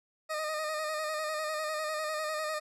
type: tone with vibrato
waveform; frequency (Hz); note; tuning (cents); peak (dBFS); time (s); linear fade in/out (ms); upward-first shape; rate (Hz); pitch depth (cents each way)
20% pulse; 618; D#5; -12; -27; 0.29-2.6; 20; square; 10; 31
effects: low-pass 11000 Hz 12 dB/octave